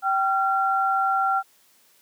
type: tone pair together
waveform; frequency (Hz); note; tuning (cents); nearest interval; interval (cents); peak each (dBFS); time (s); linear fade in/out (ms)
sine; 776 / 1371.9; G5 / F6; -18 / -31; minor seventh; 987; -22; 0.02-1.43; 50
effects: white hiss -59 dBFS RMS until 2.01 s + high-pass 150 Hz 12 dB/octave